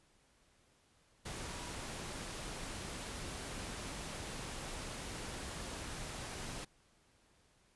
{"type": "tone in noise", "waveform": "sine", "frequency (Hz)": 967, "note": "B5", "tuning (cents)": -37, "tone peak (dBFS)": -55, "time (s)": [1.43, 1.7], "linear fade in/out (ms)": 10, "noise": "pink", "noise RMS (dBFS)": -44, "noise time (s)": [1.25, 6.65], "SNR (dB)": -14, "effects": ["pink hiss -70 dBFS RMS until 7.75 s", "resampled to 24000 Hz"]}